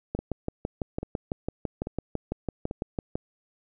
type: two click trains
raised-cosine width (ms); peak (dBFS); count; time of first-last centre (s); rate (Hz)
2; -19 / -15; 4 / 19; 0.19-2.711 / 0.15-3.155; 1.19 / 5.99
effects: none